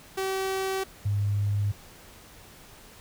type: tone pair in turn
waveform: sawtooth / sine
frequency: 383.1 / 101.91 Hz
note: G4 / G#2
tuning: -40 / -32 cents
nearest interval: octave + major seventh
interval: 2292 cents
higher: first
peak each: -23 dBFS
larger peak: neither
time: 0.17-0.84 / 1.05-1.72 s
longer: neither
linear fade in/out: 10 ms
effects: pink hiss -50 dBFS RMS until 3 s